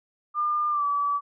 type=tone with pitch glide; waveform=sine; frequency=1203 to 1149.3 Hz; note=D6 to D6; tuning=+41 to -38 cents; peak=-22 dBFS; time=0.34-1.21 s; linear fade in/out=50 ms; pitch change=-79 cents; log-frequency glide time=0.7-0.85 s; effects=none